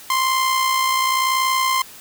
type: tone with amplitude modulation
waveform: sawtooth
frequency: 1046.5 Hz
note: C6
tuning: in tune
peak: -11 dBFS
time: 0.1-1.82 s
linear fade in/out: 2 ms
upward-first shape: sine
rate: 60.9 Hz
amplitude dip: 40%
effects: white hiss -41 dBFS RMS until 2 s